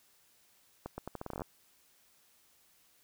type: accelerating click train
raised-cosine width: 1 ms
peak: -25 dBFS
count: 13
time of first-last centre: 0.86-1.419 s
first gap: 120 ms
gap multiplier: 0.8
effects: white hiss -67 dBFS RMS until 3.03 s